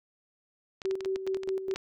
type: clicks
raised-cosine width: 0.2 ms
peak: -23 dBFS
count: 12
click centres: 0.818 / 0.856 / 0.911 / 1.007 / 1.048 / 1.159 / 1.275 / 1.346 / 1.434 / 1.49 / 1.712 / 1.76 s
type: tone with tremolo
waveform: sine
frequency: 382.3 Hz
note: G4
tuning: 43 cents flat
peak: -27 dBFS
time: 0.85-1.74 s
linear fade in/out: 0 ms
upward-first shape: square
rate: 4.8 Hz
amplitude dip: 60%
effects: none